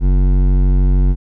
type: tone with hard clipping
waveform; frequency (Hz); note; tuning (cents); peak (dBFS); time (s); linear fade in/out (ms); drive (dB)
triangle; 46.56; F#1; +12; -11; 0-1.16; 50; 16
effects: none